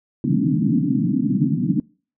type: band-pass noise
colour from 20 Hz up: white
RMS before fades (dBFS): -19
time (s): 0.24-1.8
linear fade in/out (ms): 2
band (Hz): 130 to 300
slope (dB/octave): 96
effects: noise-tail reverb RT60 0.4 s tail -26 dB re dry